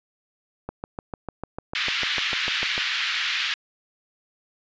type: click train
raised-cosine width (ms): 1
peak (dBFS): -17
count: 15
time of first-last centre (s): 0.69-2.78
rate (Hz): 6.7
type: band-pass noise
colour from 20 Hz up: white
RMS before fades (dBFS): -26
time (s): 1.75-3.54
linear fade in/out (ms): 2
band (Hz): 1500 to 3700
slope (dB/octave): 24
effects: resampled to 16000 Hz